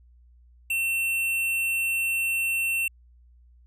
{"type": "tone", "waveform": "square", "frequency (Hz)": 2700, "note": "E7", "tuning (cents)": 41, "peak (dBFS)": -24, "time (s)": [0.7, 2.88], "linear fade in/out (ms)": 5, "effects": ["added 60 Hz sine -52 dBFS peak until 3.66 s", "resampled to 32000 Hz"]}